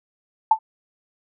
sine tone with exponential decay, 880 Hz, A5, in tune, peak -7 dBFS, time 0.51-0.59 s, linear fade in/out 5 ms, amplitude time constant 17 ms, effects none

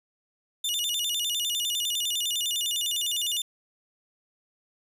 sawtooth tone with vibrato, 3215 Hz, G7, 43 cents sharp, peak -23 dBFS, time 0.64-3.42 s, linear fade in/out 5 ms, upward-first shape square, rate 9.9 Hz, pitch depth 180 cents each way, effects none

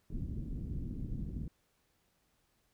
pink low-pass noise, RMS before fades -39 dBFS, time 0.1-1.48 s, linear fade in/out 2 ms, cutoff 270 Hz, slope 24 dB/octave, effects pink hiss -75 dBFS RMS until 2.73 s

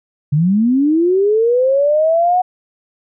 sine linear sweep, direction up, 138.59 to 740 Hz, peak -10 dBFS, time 0.32-2.42 s, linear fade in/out 10 ms, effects none

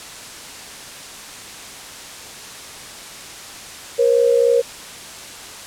sine tone pair together, 474.9 / 538.3 Hz, A#4 / C5, +32 / +49 cents, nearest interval major second, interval 217 cents, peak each -13 / -17 dBFS, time 3.98-4.62 s, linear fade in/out 20 ms, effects white hiss -35 dBFS RMS until 5.66 s + low-pass 9000 Hz 12 dB/octave

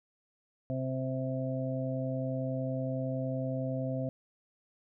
harmonic tone, 130.81 Hz, C3, in tune, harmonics 1 / 2 / 4 / 5, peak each -34 / -36 / -38 / -39 dBFS, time 0.7-4.09 s, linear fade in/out 0 ms, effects none

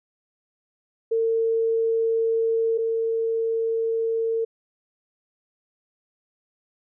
sine tone pair in turn, 453.1 / 453.1 Hz, A#4 / A#4, -49 / -49 cents, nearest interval unison, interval 0 cents, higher neither, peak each -19 / -21 dBFS, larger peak first, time 1.11-2.78 / 2.78-4.45 s, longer neither, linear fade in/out 10 ms, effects none

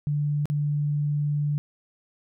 sine tone with dropouts, 146.83 Hz, D3, in tune, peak -22 dBFS, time 0.07-1.58 s, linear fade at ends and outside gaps 0 ms, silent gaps 0.456-0.5 s, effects none

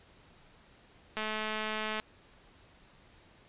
click train, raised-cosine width 0.3 ms, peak -19 dBFS, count 180, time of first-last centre 1.17-1.999 s, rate 216 Hz, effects pink hiss -60 dBFS RMS until 3.48 s + resampled to 8000 Hz

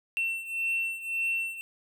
triangle beating tone pair, 2700 / 2701.8 Hz, E7 / E7, +41 / +42 cents, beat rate 1.8 Hz, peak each -28 / -32 dBFS, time 0.17-1.61 s, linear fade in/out 0 ms, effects none

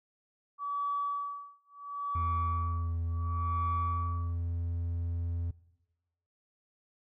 sine tone with tremolo, 1144 Hz, D6, 46 cents flat, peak -29 dBFS, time 0.58-4.38 s, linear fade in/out 50 ms, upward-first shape sine, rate 0.72 Hz, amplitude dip 100%
triangle tone with pitch glide, 83.9 to 85.42 Hz, E2 to F2, +31 to -38 cents, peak -28 dBFS, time 2.15-5.51 s, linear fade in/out 5 ms, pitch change +31 cents, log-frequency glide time 3.19-3.88 s
effects noise-tail reverb RT60 1.0 s tail -22 dB re dry + tanh soft clip ceiling -22 dBFS

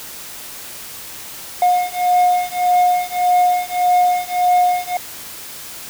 triangle beating tone pair, 718 / 719.7 Hz, F5 / F#5, +48 / -48 cents, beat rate 1.7 Hz, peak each -14 dBFS, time 1.62-4.97 s, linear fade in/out 2 ms, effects white hiss -33 dBFS RMS until 5.89 s

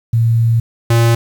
sine / square tone pair in turn, 115.2 / 116.34 Hz, A#2 / A#2, -20 / -3 cents, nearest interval unison, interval 17 cents, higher second, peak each -9 dBFS, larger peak neither, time 0.13-0.6 / 0.9-1.15 s, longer first, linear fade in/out 5 ms, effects 7-bit

